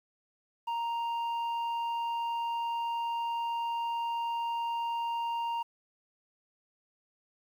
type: tone with low-pass filter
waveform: square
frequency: 932.3 Hz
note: A#5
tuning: in tune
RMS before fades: -33 dBFS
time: 0.67-5.63 s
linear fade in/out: 10 ms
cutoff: 1900 Hz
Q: 3.1
effects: 10-bit